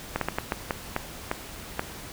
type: slowing click train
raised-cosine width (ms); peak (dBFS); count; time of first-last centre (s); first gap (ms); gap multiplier
0.5; -10; 9; 0.16-1.794; 53; 1.37
effects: pink hiss -41 dBFS RMS until 2.12 s